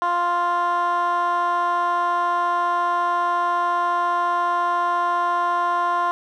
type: tone with band-pass filter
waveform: 15% pulse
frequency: 349.2 Hz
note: F4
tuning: in tune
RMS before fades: -21 dBFS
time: 0.02-6.11 s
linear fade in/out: 0 ms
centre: 1000 Hz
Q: 2.9
effects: none